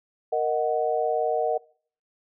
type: chord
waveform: sine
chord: D# minor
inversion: second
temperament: equal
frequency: 466.2 / 622.3 / 740 Hz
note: A#4 / D#5 / F#5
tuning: 0 / 0 / 0 cents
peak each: -26 dBFS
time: 0.32-1.58 s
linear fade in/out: 10 ms
effects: noise-tail reverb RT60 0.5 s tail -24 dB re dry